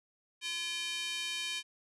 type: tone with high-pass filter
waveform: square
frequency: 342.2 Hz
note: F4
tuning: 35 cents flat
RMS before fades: -37 dBFS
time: 0.41-1.63 s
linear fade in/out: 50 ms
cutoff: 2800 Hz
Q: 2.5
effects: resampled to 24000 Hz